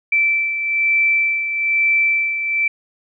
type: beating tone pair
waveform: sine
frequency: 2330 / 2331.1 Hz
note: D7 / D7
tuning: -14 / -13 cents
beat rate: 1.1 Hz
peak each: -15 / -23 dBFS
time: 0.12-2.68 s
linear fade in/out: 5 ms
effects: none